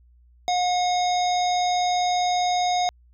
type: harmonic tone with a mistuned harmonic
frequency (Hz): 720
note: F#5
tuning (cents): -47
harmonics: 1 / 3 / 5 / 7 / 9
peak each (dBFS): -20 / -34 / -30 / -37 / -35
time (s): 0.48-2.89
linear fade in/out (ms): 0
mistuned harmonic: 5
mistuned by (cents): +59
effects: added 60 Hz sine -52 dBFS peak until 3.13 s